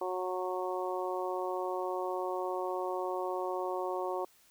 harmonic tone, 183.5 Hz, F#3, 14 cents flat, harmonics 2 / 3 / 4 / 5 / 6, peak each -36 / -38 / -39 / -40 / -41 dBFS, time 0.01-4.25 s, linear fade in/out 5 ms, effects white hiss -64 dBFS RMS until 4.5 s

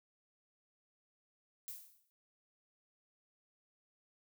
violet noise with exponential decay, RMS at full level -43 dBFS, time 1.68-2.1 s, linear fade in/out 0 ms, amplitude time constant 91 ms, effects none

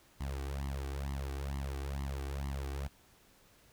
sawtooth tone with flanger, 68.9 Hz, C#2, 10 cents flat, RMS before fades -38 dBFS, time 0.2-2.88 s, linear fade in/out 10 ms, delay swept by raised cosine 0.97 to 2.67 ms, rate 2.2 Hz, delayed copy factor +1, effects pink hiss -64 dBFS RMS until 3.72 s

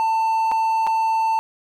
triangle tone with dropouts, 892 Hz, A5, 23 cents sharp, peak -15 dBFS, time 0-1.39 s, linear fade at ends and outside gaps 0 ms, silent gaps 0.515-0.519 / 0.867-0.872 s, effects none

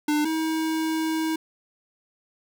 square tone pair in turn, 299.1 / 319 Hz, D4 / D#4, +32 / +43 cents, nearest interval minor second, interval 111 cents, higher second, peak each -21 / -24 dBFS, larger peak first, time 0.08-0.25 / 0.25-1.36 s, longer second, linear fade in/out 5 ms, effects none

